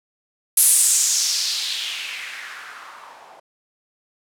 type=noise with low-pass filter sweep; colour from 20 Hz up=violet; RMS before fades=-22 dBFS; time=0.57-3.4 s; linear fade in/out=5 ms; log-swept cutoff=11000 to 710 Hz; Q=2.9; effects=none